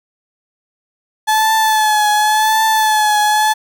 35% pulse tone with vibrato, 861 Hz, A5, 38 cents flat, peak -9 dBFS, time 1.27-3.54 s, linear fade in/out 20 ms, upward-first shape triangle, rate 0.91 Hz, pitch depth 46 cents each way, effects none

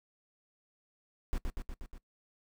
brown noise with echo, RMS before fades -31 dBFS, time 1.33-1.38 s, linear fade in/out 0 ms, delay 120 ms, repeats 5, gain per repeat -3 dB, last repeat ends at 1.98 s, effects noise-tail reverb RT60 0.1 s tail -20 dB re dry

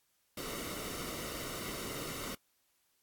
pink noise with comb filter, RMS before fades -41 dBFS, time 0.37-2.35 s, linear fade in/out 5 ms, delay 1.2 ms, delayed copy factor -0.6, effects white hiss -75 dBFS RMS until 3.02 s + AAC 64 kbps

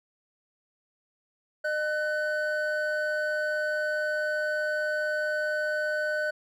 triangle tone pair together, 608.7 / 1504 Hz, D#5 / F#6, -38 / +28 cents, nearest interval octave + major third, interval 1566 cents, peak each -27 dBFS, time 1.64-6.31 s, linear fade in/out 10 ms, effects none

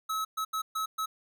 square tone bursts at uneven times, 1291 Hz, E6, 37 cents flat, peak -30 dBFS, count 5, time 0.09-0.25 / 0.37-0.45 / 0.53-0.62 / 0.75-0.86 / 0.98-1.06 s, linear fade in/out 10 ms, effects none

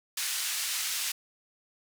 white band-pass noise, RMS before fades -32 dBFS, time 0.17-1.12 s, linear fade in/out 5 ms, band 1700 to 9600 Hz, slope 12 dB/octave, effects none

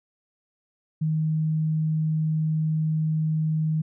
sine tone, 156.8 Hz, D#3, 14 cents sharp, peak -21 dBFS, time 1.01-3.82 s, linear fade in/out 10 ms, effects none

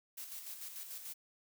blue noise with tremolo, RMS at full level -45 dBFS, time 0.17-1.14 s, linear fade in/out 10 ms, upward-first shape square, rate 6.8 Hz, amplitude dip 45%, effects none

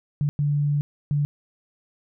sine tone bursts at uneven times, 145.5 Hz, D3, 16 cents flat, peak -19 dBFS, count 3, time 0.21-0.29 / 0.39-0.81 / 1.11-1.25 s, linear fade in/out 0 ms, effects none

